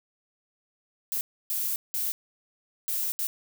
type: noise bursts at uneven times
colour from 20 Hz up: violet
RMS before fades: -29 dBFS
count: 5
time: 1.12-1.21 / 1.5-1.76 / 1.94-2.12 / 2.88-3.12 / 3.19-3.27 s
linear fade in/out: 0 ms
effects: none